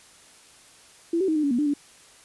sine tone with pitch steps, 336 / 382.2 / 315.3 / 303.6 / 283.2 / 240.2 / 296.9 / 288 Hz, E4 / G4 / D#4 / D#4 / C#4 / B3 / D4 / D4, +33 / -44 / +23 / -42 / +37 / -48 / +19 / -34 cents, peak -20 dBFS, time 1.13-1.738 s, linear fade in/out 5 ms, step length 76 ms, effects white hiss -52 dBFS RMS until 2.24 s + resampled to 24000 Hz

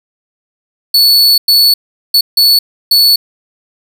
45% pulse tone bursts at uneven times, 4435 Hz, C#8, in tune, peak -4 dBFS, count 5, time 0.94-1.38 / 1.48-1.74 / 2.14-2.21 / 2.37-2.59 / 2.91-3.16 s, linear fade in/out 5 ms, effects none

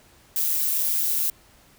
violet noise with amplitude modulation, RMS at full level -21 dBFS, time 0.36-1.3 s, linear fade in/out 2 ms, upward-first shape sine, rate 156 Hz, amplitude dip 55%, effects pink hiss -55 dBFS RMS until 1.78 s

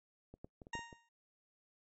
clicks, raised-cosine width 2 ms, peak -39 / -34 / -38 / -40 / -31 / -40 / -39 dBFS, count 7, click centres 0.34 / 0.445 / 0.618 / 0.669 / 0.753 / 0.792 / 0.928 s
20% pulse tone with exponential decay, 931 Hz, A#5, 2 cents flat, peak -33 dBFS, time 0.73-1.09 s, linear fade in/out 5 ms, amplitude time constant 77 ms
effects noise-tail reverb RT60 0.1 s tail -24 dB re dry + MP3 32 kbps

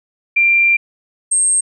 sine tone pair in turn, 2374 / 8460 Hz, D7 / C9, +18 / +18 cents, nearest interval octave + minor seventh, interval 2200 cents, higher second, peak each -9 / -11 dBFS, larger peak first, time 0.36-0.77 / 1.31-1.61 s, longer first, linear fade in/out 10 ms, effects none

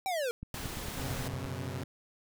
square linear sweep, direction down, 790 to 456.3 Hz, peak -31 dBFS, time 0.06-0.31 s, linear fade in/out 0 ms
click train, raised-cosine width 5 ms, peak -28 dBFS, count 10, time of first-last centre 0.43-1.453 s, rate 8.8 Hz
pink noise, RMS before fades -40 dBFS, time 0.54-1.28 s, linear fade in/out 2 ms
sawtooth chord, F# suspended fourth, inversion none, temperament equal with one note detuned, 92.5 / 123.47 / 136.13 Hz, F#2 / B2 / C#3, 0 / 0 / -31 cents, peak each -36 dBFS, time 0.97-1.84 s, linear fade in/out 5 ms
effects none

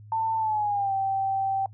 sine tone with pitch glide, 893 to 777.4 Hz, A5 to G5, +25 to -15 cents, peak -23 dBFS, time 0.12-1.66 s, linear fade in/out 2 ms, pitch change -240 cents, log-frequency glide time 0.37-0.93 s, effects noise-tail reverb RT60 0.1 s tail -22 dB re dry + added 105 Hz sine -44 dBFS peak until 1.73 s

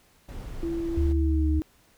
brown noise, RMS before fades -36 dBFS, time 0.28-1.13 s, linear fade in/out 10 ms
sine tone with pitch glide, 334.7 to 312.3 Hz, E4 to D#4, +26 to +7 cents, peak -27 dBFS, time 0.63-1.62 s, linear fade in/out 0 ms, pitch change -119 cents, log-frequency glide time 1.08-1.48 s
sine tone, 73.5 Hz, D2, 2 cents sharp, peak -21 dBFS, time 0.97-1.6 s, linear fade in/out 5 ms
effects pink hiss -61 dBFS RMS until 1.97 s

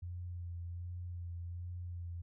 sine tone with vibrato, 87.31 Hz, F2, in tune, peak -40 dBFS, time 0.02-2.22 s, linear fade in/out 10 ms, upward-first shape sine, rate 1.3 Hz, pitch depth 25 cents each way, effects none

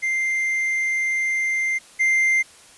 triangle tone pair in turn, 2093 / 2093 Hz, C7 / C7, 0 / 0 cents, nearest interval unison, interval 0 cents, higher neither, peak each -18 / -14 dBFS, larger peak second, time 0.02-1.79 / 1.99-2.43 s, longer first, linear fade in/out 20 ms, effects white hiss -48 dBFS RMS until 2.77 s + resampled to 24000 Hz

